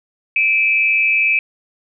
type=tone pair together; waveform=sine; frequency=2349 / 2571 Hz; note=D7 / E7; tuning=0 / -44 cents; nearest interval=major second; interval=156 cents; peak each=-15 dBFS; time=0.36-1.39 s; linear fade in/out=2 ms; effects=none